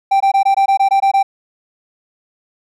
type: tone bursts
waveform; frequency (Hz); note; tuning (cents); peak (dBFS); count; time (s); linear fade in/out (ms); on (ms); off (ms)
triangle; 784; G5; 0; -7; 10; 0.11-1.23; 10; 94; 20
effects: none